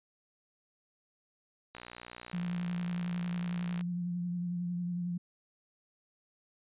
click train, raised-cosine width 0.3 ms, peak -28 dBFS, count 125, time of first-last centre 1.75-3.81 s, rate 60.2 Hz
sine tone with vibrato, 175.7 Hz, F3, 11 cents sharp, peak -32 dBFS, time 2.33-5.18 s, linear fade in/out 10 ms, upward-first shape triangle, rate 11 Hz, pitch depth 31 cents each way
effects resampled to 8000 Hz

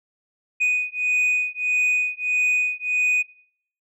sine beating tone pair, 2485 / 2486.6 Hz, D#7 / D#7, -3 / -2 cents, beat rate 1.6 Hz, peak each -20 dBFS, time 0.6-3.23 s, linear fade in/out 20 ms, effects noise-tail reverb RT60 0.6 s tail -23 dB re dry + tanh soft clip ceiling -16 dBFS

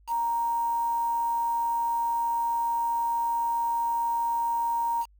sine tone with quantisation, 932.3 Hz, A#5, in tune, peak -24 dBFS, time 0.07-5.06 s, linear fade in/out 50 ms, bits 7, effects added 50 Hz sine -55 dBFS peak until 5.19 s

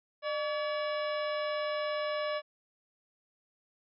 harmonic tone with a mistuned harmonic, 570 Hz, C#5, 48 cents sharp, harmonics 1 / 2 / 3 / 4 / 5 / 6 / 7 / 9, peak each -32 / -38 / -42 / -44 / -46 / -48 / -49 / -51 dBFS, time 0.22-2.42 s, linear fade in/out 50 ms, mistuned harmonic 1, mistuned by +97 cents, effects none

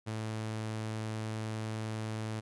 sawtooth tone, 109.7 Hz, A2, 5 cents flat, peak -31 dBFS, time 0.06-2.41 s, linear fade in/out 20 ms, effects resampled to 24000 Hz

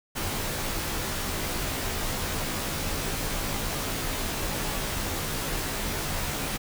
pink noise with comb filter, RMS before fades -30 dBFS, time 0.15-6.58 s, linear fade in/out 20 ms, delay 17 ms, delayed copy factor -0.95, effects none

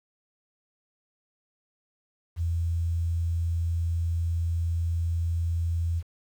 sine tone with quantisation, 84.1 Hz, E2, 35 cents sharp, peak -24 dBFS, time 2.36-6.03 s, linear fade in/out 50 ms, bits 9, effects none

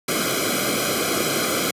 pink noise with comb filter, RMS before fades -22 dBFS, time 0.08-1.71 s, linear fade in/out 5 ms, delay 1.1 ms, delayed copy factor -1, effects high-pass 150 Hz 12 dB/octave + resampled to 32000 Hz

